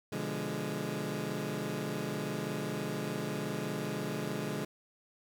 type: chord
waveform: 20% pulse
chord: B diminished seventh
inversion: none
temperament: equal with one note detuned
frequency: 123.47 / 146.83 / 172.81 / 207.7 Hz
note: B2 / D3 / F3 / Ab3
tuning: 0 / 0 / -18 / 0 cents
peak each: -38 / -34 / -36 / -33 dBFS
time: 0.12-4.65 s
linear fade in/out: 5 ms
effects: none